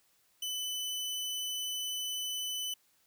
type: tone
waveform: sawtooth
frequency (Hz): 3004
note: F#7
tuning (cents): +26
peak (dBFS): -31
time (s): 0.42-2.74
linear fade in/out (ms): 5
effects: white hiss -70 dBFS RMS until 3.06 s